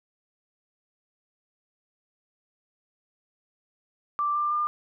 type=tone with pitch steps; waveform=sine; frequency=1174.7 / 1188.3 / 1202.2 Hz; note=D6 / D6 / D6; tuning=0 / +20 / +40 cents; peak=-23 dBFS; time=4.19-4.67 s; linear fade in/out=0 ms; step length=160 ms; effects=none

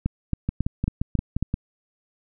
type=two click trains; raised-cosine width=5 ms; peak=-11 / -10 dBFS; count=7 / 6; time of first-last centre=0.49-1.541 / 0.06-1.426 s; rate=5.71 / 3.66 Hz; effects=none

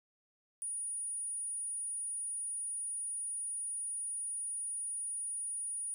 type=tone; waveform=sine; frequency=9610 Hz; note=D9; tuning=39 cents sharp; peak=-36 dBFS; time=0.62-5.94 s; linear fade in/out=0 ms; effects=none

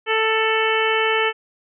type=harmonic tone with a mistuned harmonic; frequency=442 Hz; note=A4; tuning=8 cents sharp; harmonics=1 / 2 / 3 / 4 / 5 / 6 / 7; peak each=-21 / -25 / -25 / -24 / -25 / -26 / -27 dBFS; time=0.06-1.33 s; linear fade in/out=50 ms; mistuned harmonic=7; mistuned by=-32 cents; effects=none

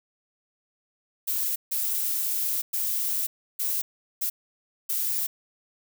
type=noise bursts at uneven times; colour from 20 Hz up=violet; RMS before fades=-27 dBFS; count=6; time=1.27-1.56 / 1.71-2.62 / 2.73-3.27 / 3.59-3.82 / 4.21-4.3 / 4.89-5.27 s; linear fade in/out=10 ms; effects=none

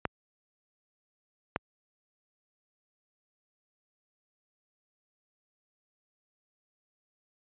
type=clicks; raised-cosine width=0.5 ms; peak=-13 dBFS; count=2; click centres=0.053 / 1.561 s; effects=high-pass 60 Hz 12 dB/octave + resampled to 8000 Hz

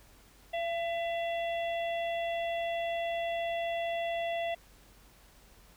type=harmonic tone with a mistuned harmonic; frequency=678 Hz; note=E5; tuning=49 cents sharp; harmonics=1 / 3 / 4 / 5; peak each=-31 / -41 / -43 / -45 dBFS; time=0.53-4.55 s; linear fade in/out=10 ms; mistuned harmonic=3; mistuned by=-30 cents; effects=added 47 Hz sine -60 dBFS peak until 5.76 s + pink hiss -60 dBFS RMS until 5.76 s

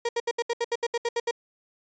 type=tone bursts; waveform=35% pulse; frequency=470.6 Hz; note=A#4; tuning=16 cents sharp; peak=-22 dBFS; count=12; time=0.05-1.311 s; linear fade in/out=5 ms; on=40 ms; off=71 ms; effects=resampled to 16000 Hz

